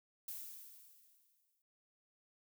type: noise with exponential decay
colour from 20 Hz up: violet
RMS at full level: -44 dBFS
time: 0.28-1.62 s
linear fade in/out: 2 ms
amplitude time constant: 290 ms
effects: noise-tail reverb RT60 0.6 s tail -24 dB re dry